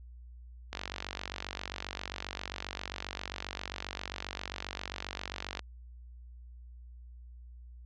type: click train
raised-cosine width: 0.2 ms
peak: -18 dBFS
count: 232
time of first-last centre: 0.73-5.593 s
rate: 47.5 Hz
effects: added 60 Hz sine -47 dBFS peak until 7.85 s + low-pass 5000 Hz 12 dB/octave